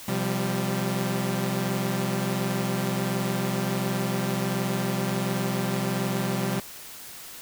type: chord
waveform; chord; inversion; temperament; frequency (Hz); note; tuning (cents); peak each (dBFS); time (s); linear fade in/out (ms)
sawtooth; C suspended fourth; none; equal with one note detuned; 128.34 / 174.61 / 196; C3 / F3 / G3; -33 / 0 / 0; -26 / -27 / -24; 0.08-6.6; 5
effects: white hiss -42 dBFS RMS until 7.41 s